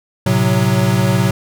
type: chord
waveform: square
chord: F# diminished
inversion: first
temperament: equal with one note detuned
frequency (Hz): 111.73 / 130.81 / 185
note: A2 / C3 / F#3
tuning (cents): +27 / 0 / 0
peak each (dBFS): -17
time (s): 0.26-1.31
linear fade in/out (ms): 5
effects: none